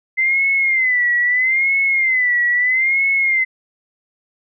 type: tone with vibrato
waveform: sine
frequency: 2056 Hz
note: C7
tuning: 31 cents flat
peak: -13 dBFS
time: 0.17-3.45 s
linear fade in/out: 20 ms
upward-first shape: sine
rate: 0.77 Hz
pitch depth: 110 cents each way
effects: none